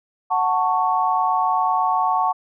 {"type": "chord", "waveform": "sine", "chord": "F# minor", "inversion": "none", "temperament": "just", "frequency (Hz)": [740, 888, 1110], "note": ["F#5", "A5", "C#6"], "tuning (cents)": [0, 16, 2], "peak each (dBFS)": -21, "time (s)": [0.3, 2.33], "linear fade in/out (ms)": 20, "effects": []}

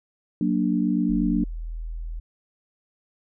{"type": "chord", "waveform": "sine", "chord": "Gb augmented", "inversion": "none", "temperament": "equal", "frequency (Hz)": [185, 233.1, 293.7], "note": ["Gb3", "Bb3", "D4"], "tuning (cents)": [0, 0, 0], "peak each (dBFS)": -24, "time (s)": [0.41, 1.44], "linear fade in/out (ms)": 2}
{"type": "tone", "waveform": "sine", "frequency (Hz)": 40.82, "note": "E1", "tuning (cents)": -16, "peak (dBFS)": -29, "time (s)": [1.09, 2.2], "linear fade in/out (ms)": 10}
{"effects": []}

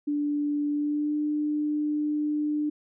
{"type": "tone with pitch glide", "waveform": "sine", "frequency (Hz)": [292.5, 299], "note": ["D4", "D4"], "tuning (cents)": [-7, 31], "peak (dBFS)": -24, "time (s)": [0.07, 2.7], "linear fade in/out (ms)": 10, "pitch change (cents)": 38, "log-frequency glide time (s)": [0.71, 1.17], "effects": []}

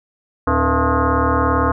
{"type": "tone with frequency modulation", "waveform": "sine", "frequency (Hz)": 493.9, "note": "B4", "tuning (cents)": 0, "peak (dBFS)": -13, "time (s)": [0.47, 1.72], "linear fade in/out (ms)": 5, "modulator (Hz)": 190, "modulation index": 4.5, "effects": []}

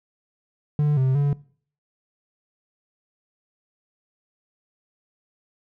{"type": "tone with pitch steps", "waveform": "triangle", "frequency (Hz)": [148.1, 131.2, 143.1], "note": ["D3", "C3", "D3"], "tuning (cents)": [15, 5, -45], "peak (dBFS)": -15, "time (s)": [0.79, 1.33], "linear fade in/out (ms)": 2, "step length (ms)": 180, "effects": ["noise-tail reverb RT60 0.5 s tail -21 dB re dry"]}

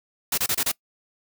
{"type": "noise bursts", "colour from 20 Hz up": "white", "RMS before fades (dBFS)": -23, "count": 5, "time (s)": [0.32, 0.717], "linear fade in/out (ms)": 5, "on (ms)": 57, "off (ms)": 28, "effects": ["noise-tail reverb RT60 0.1 s tail -23 dB re dry"]}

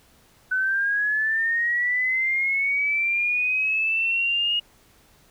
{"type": "linear sweep", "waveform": "sine", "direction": "up", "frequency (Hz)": [1500, 2875], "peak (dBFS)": -20, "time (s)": [0.51, 4.6], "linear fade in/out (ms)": 10, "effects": ["pink hiss -57 dBFS RMS until 5.3 s"]}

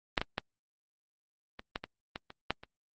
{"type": "clicks", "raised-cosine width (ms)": 0.3, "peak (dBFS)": [-8, -14, -14, -26, -17, -22, -20, -29, -12, -30], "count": 10, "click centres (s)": [0.178, 0.215, 0.381, 1.594, 1.759, 1.84, 2.159, 2.304, 2.506, 2.635], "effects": ["Opus 24 kbps"]}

